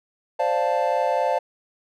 triangle chord, D minor seventh, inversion third, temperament equal, 523.3 / 587.3 / 698.5 / 880 Hz, C5 / D5 / F5 / A5, 0 / 0 / 0 / 0 cents, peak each -23 dBFS, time 0.39-1.39 s, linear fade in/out 10 ms, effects none

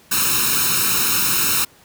white noise with comb filter, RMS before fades -18 dBFS, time 0.11-1.65 s, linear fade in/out 10 ms, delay 0.75 ms, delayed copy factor +0.9, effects pink hiss -50 dBFS RMS until 1.84 s + high-pass 80 Hz 12 dB/octave

